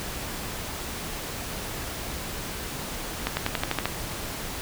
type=accelerating click train; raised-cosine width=0.3 ms; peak=-8 dBFS; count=8; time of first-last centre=3.27-3.856 s; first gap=100 ms; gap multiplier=0.94; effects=pink hiss -34 dBFS RMS until 4.61 s